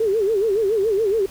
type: tone with vibrato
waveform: sine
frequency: 418.7 Hz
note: G#4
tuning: 14 cents sharp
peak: -16 dBFS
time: 0-1.26 s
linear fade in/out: 5 ms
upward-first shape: sine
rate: 7.1 Hz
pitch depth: 160 cents each way
effects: pink hiss -43 dBFS RMS until 1.3 s